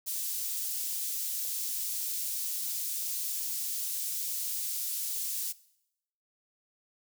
white high-pass noise, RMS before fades -34 dBFS, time 0.06-5.53 s, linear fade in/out 20 ms, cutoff 5400 Hz, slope 12 dB/octave, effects noise-tail reverb RT60 0.8 s tail -20 dB re dry

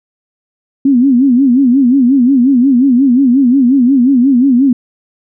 sine tone with vibrato, 258.4 Hz, C4, 21 cents flat, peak -5 dBFS, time 0.85-4.73 s, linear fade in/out 5 ms, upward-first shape sine, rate 5.6 Hz, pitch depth 150 cents each way, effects none

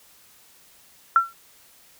sine tone with exponential decay, 1355 Hz, E6, 47 cents sharp, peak -9 dBFS, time 1.16-1.33 s, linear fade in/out 1 ms, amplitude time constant 35 ms, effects white hiss -54 dBFS RMS until 1.99 s

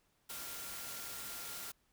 sine tone in noise, 1393 Hz, F6, 5 cents flat, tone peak -55 dBFS, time 0.29-1.72 s, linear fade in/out 10 ms, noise white, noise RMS -45 dBFS, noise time 0.29-1.72 s, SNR -13 dB, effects pink hiss -75 dBFS RMS until 1.92 s

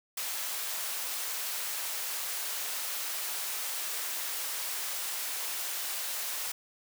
white high-pass noise, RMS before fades -35 dBFS, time 0.17-6.52 s, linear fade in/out 5 ms, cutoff 600 Hz, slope 12 dB/octave, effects none

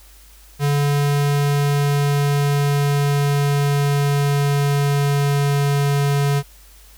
square tone with pitch glide, 143.6 to 141.87 Hz, D3 to C#3, -39 to +40 cents, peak -16 dBFS, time 0.59-6.43 s, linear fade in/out 50 ms, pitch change -21 cents, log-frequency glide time 0.74-6.17 s, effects added 50 Hz sine -45 dBFS peak until 6.97 s + white hiss -49 dBFS RMS until 6.97 s

